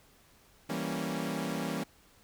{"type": "chord", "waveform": "sawtooth", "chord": "E diminished seventh", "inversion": "none", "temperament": "equal with one note detuned", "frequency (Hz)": [164.81, 196, 233.1, 276.1], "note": ["E3", "G3", "Bb3", "Db4"], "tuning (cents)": [0, 0, 0, -7], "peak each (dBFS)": -34, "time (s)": [0.69, 1.84], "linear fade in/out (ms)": 10, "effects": ["pink hiss -62 dBFS RMS until 2.23 s"]}